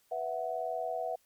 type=chord; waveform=sine; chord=B suspended fourth; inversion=none; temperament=equal; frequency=493.9 / 659.3 / 740 Hz; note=B4 / E5 / F#5; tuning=0 / 0 / 0 cents; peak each=-39 / -35 / -36 dBFS; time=0.11-1.16 s; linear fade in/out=10 ms; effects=white hiss -69 dBFS RMS until 1.25 s + MP3 96 kbps